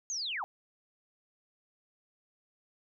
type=linear sweep; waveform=sine; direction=down; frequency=6640 to 690 Hz; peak=-33 dBFS; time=0.1-0.44 s; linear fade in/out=0 ms; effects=none